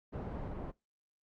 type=low-pass noise; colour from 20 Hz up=pink; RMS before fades=-41 dBFS; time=0.12-0.72 s; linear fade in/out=20 ms; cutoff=800 Hz; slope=12 dB/octave; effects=noise-tail reverb RT60 0.2 s tail -21 dB re dry + Opus 48 kbps